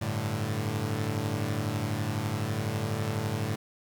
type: chord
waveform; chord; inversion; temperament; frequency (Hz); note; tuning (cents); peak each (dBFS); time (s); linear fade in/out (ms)
sawtooth; G suspended second; none; equal; 98 / 110 / 146.83; G2 / A2 / D3; 0 / 0 / 0; -30 / -27 / -31; 0.01-3.56; 10
effects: 9-bit